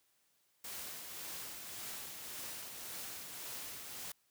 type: noise with tremolo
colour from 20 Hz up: white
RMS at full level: -44 dBFS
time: 0.64-4.12 s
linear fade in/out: 5 ms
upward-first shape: triangle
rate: 1.8 Hz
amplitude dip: 40%
effects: white hiss -75 dBFS RMS until 4.3 s + high-pass 60 Hz 12 dB/octave